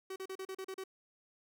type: tone bursts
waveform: 45% pulse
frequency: 380.3 Hz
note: F#4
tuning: 48 cents sharp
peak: -40 dBFS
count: 8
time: 0.1-0.839 s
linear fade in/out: 5 ms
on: 60 ms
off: 37 ms
effects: none